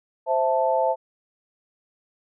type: chord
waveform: sine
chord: A minor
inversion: first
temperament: equal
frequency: 523.3 / 659.3 / 880 Hz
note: C5 / E5 / A5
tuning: 0 / 0 / 0 cents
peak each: -23 dBFS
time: 0.26-0.96 s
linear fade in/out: 50 ms
effects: none